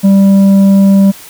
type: tone with tanh clipping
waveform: sine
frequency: 196 Hz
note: G3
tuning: in tune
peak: -4 dBFS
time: 0.03-1.12 s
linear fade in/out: 20 ms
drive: 6 dB
effects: white hiss -33 dBFS RMS until 1.29 s